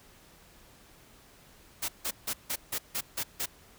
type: noise bursts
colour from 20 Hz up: white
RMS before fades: -32 dBFS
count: 8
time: 1.82-3.46 s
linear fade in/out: 10 ms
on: 65 ms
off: 160 ms
effects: pink hiss -57 dBFS RMS until 3.78 s